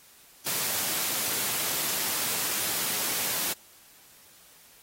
white high-pass noise, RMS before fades -29 dBFS, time 0.46-3.53 s, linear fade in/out 5 ms, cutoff 100 Hz, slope 24 dB/octave, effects white hiss -55 dBFS RMS until 4.82 s + AAC 48 kbps

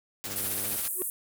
white noise with tremolo, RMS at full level -34 dBFS, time 0.24-0.88 s, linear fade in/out 0 ms, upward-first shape triangle, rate 15 Hz, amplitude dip 55%
10% pulse tone, 100.4 Hz, G2, 42 cents sharp, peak -33 dBFS, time 0.26-0.77 s, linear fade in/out 10 ms
pink band-pass noise, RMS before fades -33 dBFS, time 0.36-1.1 s, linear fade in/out 0 ms, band 8900 to 16000 Hz, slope 48 dB/octave
triangle tone with exponential growth, 370 Hz, F#4, in tune, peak -25 dBFS, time 0.93-1.02 s, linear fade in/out 0 ms, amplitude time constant 19 ms
effects none

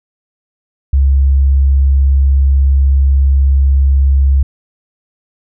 sine tone, 68.2 Hz, C#2, 28 cents flat, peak -6 dBFS, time 0.93-4.43 s, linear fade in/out 5 ms, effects none

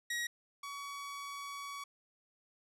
sawtooth tone pair in turn, 1900 / 1129.7 Hz, A#6 / C#6, +33 / +32 cents, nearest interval major sixth, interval 901 cents, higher first, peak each -31 / -38 dBFS, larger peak first, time 0.1-0.27 / 0.63-1.84 s, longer second, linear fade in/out 5 ms, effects low-pass 11000 Hz 12 dB/octave

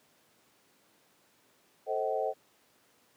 sine chord, A diminished seventh, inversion none, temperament just, 440 / 528 / 633.6 / 760.3 Hz, A4 / C5 / Eb5 / Gb5, 0 / +16 / +31 / +47 cents, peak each -34 dBFS, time 1.86-2.34 s, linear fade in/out 50 ms, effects pink hiss -66 dBFS RMS until 3.16 s + high-pass 200 Hz 12 dB/octave

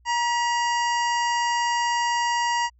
harmonic tone with a mistuned harmonic, 946 Hz, A#5, 25 cents sharp, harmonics 1 / 2 / 3 / 5 / 6 / 7 / 8, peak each -22 / -28 / -32 / -36 / -38 / -39 / -40 dBFS, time 0.05-2.7 s, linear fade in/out 50 ms, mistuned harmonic 2, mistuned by +41 cents, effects added 60 Hz sine -55 dBFS peak until 2.79 s

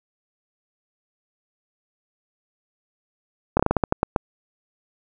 slowing click train, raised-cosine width 1 ms, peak -3 dBFS, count 10, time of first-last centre 3.57-4.162 s, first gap 25 ms, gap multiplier 1.23, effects none

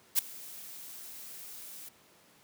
blue noise with ADSR envelope, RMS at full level -23 dBFS, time 0.15-1.89 s, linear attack 36 ms, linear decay 7 ms, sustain -23 dB, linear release 7 ms, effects pink hiss -61 dBFS RMS until 2.43 s + high-pass 150 Hz 12 dB/octave

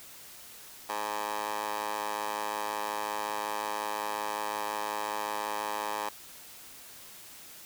15% pulse tone with high-pass filter, 105.5 Hz, G#2, 28 cents sharp, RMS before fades -34 dBFS, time 0.89-6.09 s, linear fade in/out 5 ms, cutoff 750 Hz, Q 4.9, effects white hiss -49 dBFS RMS until 7.65 s

